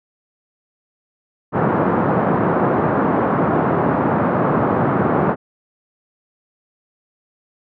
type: band-pass noise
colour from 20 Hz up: pink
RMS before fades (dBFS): -17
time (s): 1.52-5.36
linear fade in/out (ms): 50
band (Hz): 130 to 1300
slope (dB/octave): 24
effects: none